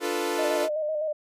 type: chord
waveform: sawtooth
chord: B half-diminished seventh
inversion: first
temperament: equal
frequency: 293.7 / 349.2 / 440 / 493.9 Hz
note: D4 / F4 / A4 / B4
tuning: 0 / 0 / 0 / 0 cents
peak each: -30 / -26 / -26 / -29 dBFS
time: 0-0.69 s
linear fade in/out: 50 ms
type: tone with vibrato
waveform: sine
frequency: 614 Hz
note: D#5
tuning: 23 cents flat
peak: -25 dBFS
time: 0.38-1.13 s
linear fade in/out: 10 ms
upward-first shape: square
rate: 7.9 Hz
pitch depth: 39 cents each way
effects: resampled to 32000 Hz